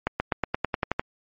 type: accelerating click train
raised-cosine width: 0.5 ms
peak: -8 dBFS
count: 10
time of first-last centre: 0.07-0.995 s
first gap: 130 ms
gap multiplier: 0.94
effects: MP3 32 kbps